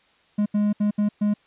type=tone bursts at uneven times; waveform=triangle; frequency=207.7 Hz; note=G#3; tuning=in tune; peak=-16 dBFS; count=5; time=0.38-0.46 / 0.54-0.73 / 0.8-0.91 / 0.98-1.09 / 1.21-1.34 s; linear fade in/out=10 ms; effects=white hiss -60 dBFS RMS until 1.46 s + resampled to 8000 Hz